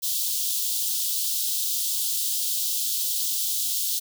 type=high-pass noise; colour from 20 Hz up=white; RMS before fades=-26 dBFS; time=0.02-4 s; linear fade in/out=20 ms; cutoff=3200 Hz; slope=48 dB/octave; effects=none